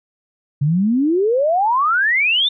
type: exponential sweep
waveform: sine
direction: up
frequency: 136.7 to 3666 Hz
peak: -13 dBFS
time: 0.61-2.49 s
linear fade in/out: 10 ms
effects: none